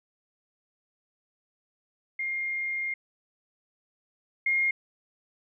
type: tone pair in turn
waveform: sine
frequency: 2122 / 2134 Hz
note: C7 / C7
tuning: +24 / +34 cents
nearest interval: unison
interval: 10 cents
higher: second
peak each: -28 / -22 dBFS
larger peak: second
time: 2.19-2.94 / 4.46-4.71 s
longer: first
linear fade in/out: 5 ms
effects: none